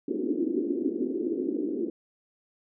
white band-pass noise, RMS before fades -29 dBFS, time 0.08-1.9 s, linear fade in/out 5 ms, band 250 to 380 Hz, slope 48 dB/octave, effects none

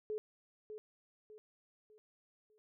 sine tone with echo, 427.7 Hz, A4, 49 cents flat, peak -36 dBFS, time 0.1-0.18 s, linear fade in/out 0 ms, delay 600 ms, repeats 4, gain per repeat -8 dB, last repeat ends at 2.58 s, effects none

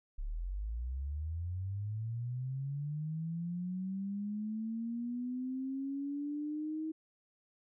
sine linear sweep, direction up, 32.93 to 318.2 Hz, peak -35 dBFS, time 0.18-6.92 s, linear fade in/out 10 ms, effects none

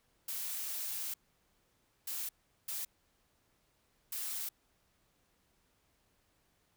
blue noise bursts at uneven times, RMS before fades -39 dBFS, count 4, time 0.28-1.14 / 2.07-2.29 / 2.68-2.85 / 4.12-4.49 s, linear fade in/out 5 ms, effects pink hiss -74 dBFS RMS until 6.76 s

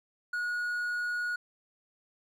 triangle tone, 1451 Hz, F#6, 34 cents flat, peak -28 dBFS, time 0.33-1.36 s, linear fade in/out 5 ms, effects none

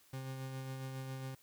40% pulse tone with tremolo, 132.3 Hz, C3, 20 cents sharp, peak -39 dBFS, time 0.13-1.35 s, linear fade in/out 5 ms, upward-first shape sine, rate 7.3 Hz, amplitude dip 30%, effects white hiss -66 dBFS RMS until 1.42 s

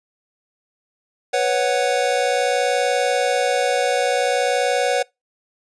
square chord, B suspended second, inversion none, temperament equal, 493.9 / 554.4 / 740 Hz, B4 / C#5 / F#5, 0 / 0 / 0 cents, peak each -22 dBFS, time 1.33-5.03 s, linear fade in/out 10 ms, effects noise-tail reverb RT60 0.2 s tail -25 dB re dry + resampled to 22050 Hz

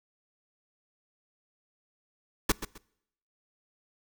pink noise with echo, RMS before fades -23 dBFS, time 2.49-2.52 s, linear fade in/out 5 ms, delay 130 ms, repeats 2, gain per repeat -12 dB, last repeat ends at 2.78 s, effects noise-tail reverb RT60 0.8 s tail -25 dB re dry

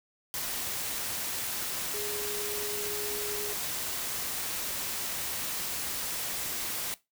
sine tone in noise, 415.3 Hz, G#4, in tune, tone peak -37 dBFS, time 1.94-3.53 s, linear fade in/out 0 ms, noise white, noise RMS -34 dBFS, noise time 0.34-6.94 s, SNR -6 dB, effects noise-tail reverb RT60 0.2 s tail -18 dB re dry

